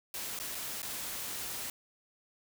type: noise with dropouts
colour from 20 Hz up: white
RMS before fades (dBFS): -39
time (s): 0.14-1.7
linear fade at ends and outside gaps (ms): 1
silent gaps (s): 0.39-0.399 / 0.548-0.552 / 0.819-0.829
effects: none